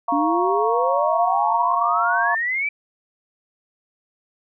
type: chord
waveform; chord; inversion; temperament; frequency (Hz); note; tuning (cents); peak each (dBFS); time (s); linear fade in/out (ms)
sine; Bb minor; second; equal with one note detuned; 698.5 / 939.4 / 1108.7; F5 / Bb5 / Db6; 0 / +13 / 0; -23; 0.08-2.35; 5
type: exponential sweep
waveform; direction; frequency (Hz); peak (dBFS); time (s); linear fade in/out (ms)
sine; up; 281.3 to 2349; -20; 0.12-2.69; 5
effects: none